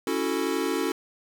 square chord, F# minor seventh, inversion second, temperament equal, 277.2 / 329.6 / 370 / 440 Hz, C#4 / E4 / F#4 / A4, 0 / 0 / 0 / 0 cents, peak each -31 dBFS, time 0.07-0.92 s, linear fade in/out 2 ms, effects none

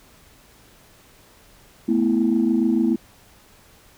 sine chord, A suspended second, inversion none, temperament equal, 220 / 246.9 / 329.6 Hz, A3 / B3 / E4, 0 / 0 / 0 cents, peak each -20 dBFS, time 1.88-2.96 s, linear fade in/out 10 ms, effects tanh soft clip ceiling -9 dBFS + pink hiss -52 dBFS RMS until 3.97 s

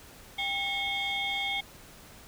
sine tone cluster, 793 / 2184 / 3242 / 3578 Hz, G5 / C#7 / G#7 / A7, +20 / -26 / -42 / +28 cents, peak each -35 / -31 / -33 / -36 dBFS, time 0.38-1.61 s, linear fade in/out 10 ms, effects tanh soft clip ceiling -22 dBFS + pink hiss -51 dBFS RMS until 2.27 s

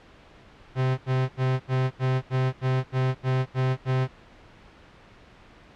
45% pulse tone bursts, 129.8 Hz, C3, 13 cents flat, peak -21 dBFS, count 11, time 0.75-4.08 s, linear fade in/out 50 ms, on 230 ms, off 80 ms, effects pink hiss -51 dBFS RMS until 5.75 s + low-pass 3000 Hz 12 dB/octave

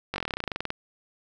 slowing click train, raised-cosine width 0.3 ms, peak -13 dBFS, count 18, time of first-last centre 0.14-0.704 s, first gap 20 ms, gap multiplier 1.06, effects none

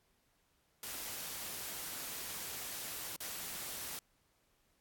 white noise with dropouts, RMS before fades -43 dBFS, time 0.83-3.99 s, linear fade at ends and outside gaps 1 ms, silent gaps 3.162-3.204 s, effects pink hiss -75 dBFS RMS until 4.8 s + AAC 64 kbps

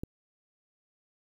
click, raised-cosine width 3 ms, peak -22 dBFS, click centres 0.035 s, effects 9-bit

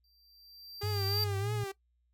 square tone with exponential growth, 4699 Hz, D8, in tune, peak -29 dBFS, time 0.04-1.24 s, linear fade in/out 2 ms, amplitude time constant 260 ms
sawtooth tone with vibrato, 405.2 Hz, G#4, 43 cents flat, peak -33 dBFS, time 0.81-1.72 s, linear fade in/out 10 ms, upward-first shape triangle, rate 3.1 Hz, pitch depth 84 cents each way
sine tone with pitch glide, 100 to 113.55 Hz, G2 to A#2, +35 to -45 cents, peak -32 dBFS, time 0.83-1.64 s, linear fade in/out 5 ms, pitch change +220 cents, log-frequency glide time 1.4-1.46 s
effects noise-tail reverb RT60 0.1 s tail -18 dB re dry + added 60 Hz sine -70 dBFS peak until 2.13 s

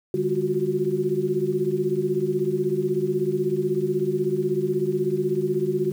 sine tone cluster, 149.3 / 202.3 / 357.7 / 373.9 Hz, D3 / G#3 / F4 / F#4, +29 / -45 / +41 / +18 cents, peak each -30 / -31 / -25 / -24 dBFS, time 0.14-5.92 s, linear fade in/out 2 ms, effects 8-bit

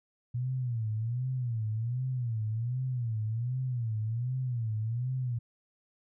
sine tone with vibrato, 118.5 Hz, A#2, 29 cents sharp, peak -29 dBFS, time 0.34-5.39 s, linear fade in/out 10 ms, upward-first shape sine, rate 1.3 Hz, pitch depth 160 cents each way, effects none

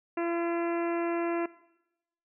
harmonic tone, 339.9 Hz, F4, 47 cents flat, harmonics 1 / 2 / 3 / 4 / 5 / 6 / 7 / 8, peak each -29 / -35 / -39 / -41 / -43 / -45 / -46 / -47 dBFS, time 0.17-1.46 s, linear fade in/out 5 ms, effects noise-tail reverb RT60 0.9 s tail -19 dB re dry

